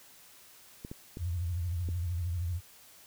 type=clicks; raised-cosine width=3 ms; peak=-27 dBFS; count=4; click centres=0.849 / 0.915 / 1.171 / 1.888 s
type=tone with vibrato; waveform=sine; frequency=86.9 Hz; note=F2; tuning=8 cents flat; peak=-30 dBFS; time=1.18-2.61 s; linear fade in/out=50 ms; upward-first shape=sine; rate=13 Hz; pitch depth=110 cents each way
effects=white hiss -56 dBFS RMS until 3.06 s